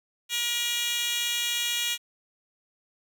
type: tone with high-pass filter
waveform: 10% pulse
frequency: 477 Hz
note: A#4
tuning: 40 cents sharp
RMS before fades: -28 dBFS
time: 0.29-1.98 s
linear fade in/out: 50 ms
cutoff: 3400 Hz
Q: 2
effects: 9-bit